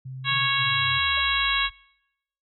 sine tone with vibrato, 128.5 Hz, C3, 31 cents flat, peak -33 dBFS, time 0.05-0.99 s, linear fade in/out 10 ms, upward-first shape square, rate 1.9 Hz, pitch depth 31 cents each way
harmonic tone, 552 Hz, C#5, 7 cents flat, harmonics 2 / 3 / 4 / 5 / 6 / 7, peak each -28 / -28 / -28 / -28 / -28 / -28 dBFS, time 0.24-1.7 s, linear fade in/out 50 ms
sine exponential sweep, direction down, 155.56 to 44.36 Hz, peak -38 dBFS, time 0.3-1.71 s, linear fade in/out 10 ms
sine tone with exponential decay, 594 Hz, D5, 20 cents sharp, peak -36 dBFS, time 1.17-1.25 s, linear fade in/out 5 ms, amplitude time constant 17 ms
effects noise-tail reverb RT60 0.8 s tail -23 dB re dry

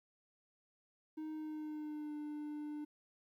triangle tone with pitch glide, 311.1 to 298.4 Hz, D#4 to D4, 0 to +28 cents, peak -39 dBFS, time 1.17-2.85 s, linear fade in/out 10 ms, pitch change -72 cents, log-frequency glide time 1.32-2.14 s, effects 13-bit

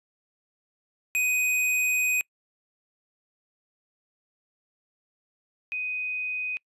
square / sine tone pair in turn, 2500 / 2500 Hz, D#7 / D#7, +8 / +8 cents, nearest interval unison, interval 0 cents, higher neither, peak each -23 / -28 dBFS, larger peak first, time 1.15-2.21 / 5.72-6.57 s, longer first, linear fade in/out 0 ms, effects noise-tail reverb RT60 0.1 s tail -26 dB re dry + resampled to 32000 Hz

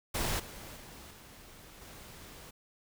pink noise with level steps, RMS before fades -33 / -47 / -50 / -53 / -50 dBFS, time 0.14-2.51 s, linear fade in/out 10 ms, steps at 0.39 / 0.76 / 1.1 / 1.81 s, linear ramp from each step 10 ms, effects none

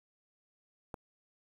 click, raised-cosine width 1 ms, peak -26 dBFS, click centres 0.942 s, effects 9-bit

